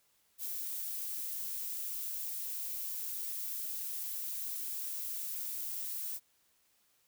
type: noise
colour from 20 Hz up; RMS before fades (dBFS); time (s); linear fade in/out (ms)
violet; -39; 0.38-6.2; 50
effects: white hiss -72 dBFS RMS until 7.07 s